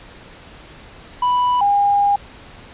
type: tone pair in turn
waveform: triangle / sine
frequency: 987.8 / 810 Hz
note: B5 / G#5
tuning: 0 / -43 cents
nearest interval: minor third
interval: 343 cents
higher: first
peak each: -12 dBFS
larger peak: neither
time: 1.22-1.61 / 1.61-2.16 s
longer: second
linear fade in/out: 5 ms
effects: pink hiss -41 dBFS RMS until 2.73 s + resampled to 8000 Hz